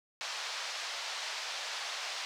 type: band-pass noise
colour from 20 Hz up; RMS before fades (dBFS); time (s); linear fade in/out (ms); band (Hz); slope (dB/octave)
white; -39; 0.21-2.25; 0; 600 to 5500; 24
effects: none